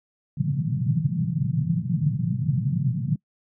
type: band-pass noise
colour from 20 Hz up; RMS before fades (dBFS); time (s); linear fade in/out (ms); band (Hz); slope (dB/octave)
white; -24; 0.37-3.16; 5; 120 to 170; 48
effects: noise-tail reverb RT60 0.1 s tail -25 dB re dry